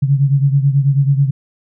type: beating tone pair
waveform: sine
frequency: 137.2 / 146.4 Hz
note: C#3 / D3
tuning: -17 / -5 cents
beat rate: 9.2 Hz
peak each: -11 / -16 dBFS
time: 0.02-1.31 s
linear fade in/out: 10 ms
effects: none